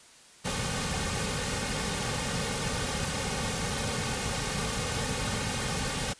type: noise with comb filter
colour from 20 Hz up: pink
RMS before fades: -31 dBFS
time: 0.44-6.14 s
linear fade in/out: 20 ms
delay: 3 ms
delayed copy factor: -0.7
effects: white hiss -54 dBFS RMS until 6.19 s + resampled to 22050 Hz